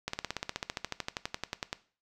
slowing click train, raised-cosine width 0.2 ms, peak -15 dBFS, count 23, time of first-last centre 0.08-1.729 s, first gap 54 ms, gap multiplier 1.03, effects noise-tail reverb RT60 0.4 s tail -17 dB re dry

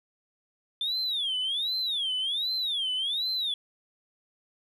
sine tone with vibrato, 3507 Hz, A7, 6 cents flat, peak -25 dBFS, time 0.81-3.54 s, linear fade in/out 2 ms, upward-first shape sine, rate 1.3 Hz, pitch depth 270 cents each way, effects tanh soft clip ceiling -24 dBFS + 11-bit

